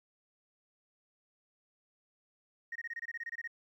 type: tone bursts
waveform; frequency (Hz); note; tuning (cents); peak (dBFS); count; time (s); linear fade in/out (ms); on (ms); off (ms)
sine; 1864.7; A#6; 0; -36; 13; 2.72-3.476; 5; 36; 24
effects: tanh soft clip ceiling -32 dBFS + 12-bit